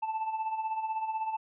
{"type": "tone with tremolo", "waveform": "triangle", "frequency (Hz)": 880, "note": "A5", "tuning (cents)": 0, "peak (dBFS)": -26, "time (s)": [0.02, 1.37], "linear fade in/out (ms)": 10, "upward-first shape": "sine", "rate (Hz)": 16, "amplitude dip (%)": 60, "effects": ["resampled to 8000 Hz"]}